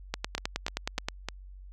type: two click trains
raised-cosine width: 0.2 ms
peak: -12 / -15 dBFS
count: 10 / 4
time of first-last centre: 0.14-1.085 / 0.38-1.286 s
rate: 9.52 / 3.31 Hz
effects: added 47 Hz sine -44 dBFS peak until 1.72 s